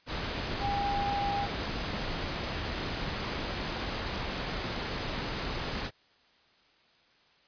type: tone in noise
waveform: sine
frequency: 805 Hz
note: G5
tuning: 46 cents sharp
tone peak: -29 dBFS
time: 0.6-1.48 s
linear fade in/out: 50 ms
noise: pink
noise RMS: -34 dBFS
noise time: 0.06-5.91 s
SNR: +2 dB
effects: white hiss -64 dBFS RMS until 7.47 s + resampled to 11025 Hz